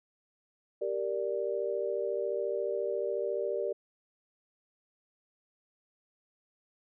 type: chord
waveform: sine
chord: G minor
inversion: none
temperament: equal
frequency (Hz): 392 / 466.2 / 587.3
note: G4 / Bb4 / D5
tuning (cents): 0 / 0 / 0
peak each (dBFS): -34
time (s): 0.81-3.73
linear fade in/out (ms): 10
effects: none